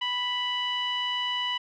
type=tone with low-pass filter; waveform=sawtooth; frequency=987.8 Hz; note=B5; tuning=in tune; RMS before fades=-29 dBFS; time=0.01-1.58 s; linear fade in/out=10 ms; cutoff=2900 Hz; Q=5.7; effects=none